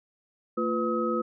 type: tone cluster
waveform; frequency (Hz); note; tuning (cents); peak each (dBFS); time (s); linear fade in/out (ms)
sine; 226.7 / 346.6 / 498.2 / 1274; A#3 / F4 / B4 / D#6; -48 / -13 / +15 / +41; -30; 0.57-1.22; 10
effects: none